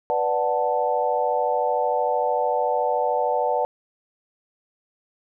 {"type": "chord", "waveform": "sine", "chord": "B minor seventh", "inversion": "none", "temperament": "equal", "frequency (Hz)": [493.9, 587.3, 740, 880], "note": ["B4", "D5", "F#5", "A5"], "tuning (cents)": [0, 0, 0, 0], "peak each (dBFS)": -25, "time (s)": [0.1, 3.65], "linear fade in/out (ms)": 0, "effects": []}